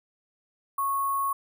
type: tone with sample-and-hold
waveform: sine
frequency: 1100 Hz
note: C#6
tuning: 14 cents flat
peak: -24 dBFS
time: 0.78-1.33 s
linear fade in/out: 5 ms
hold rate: 11025 Hz
effects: none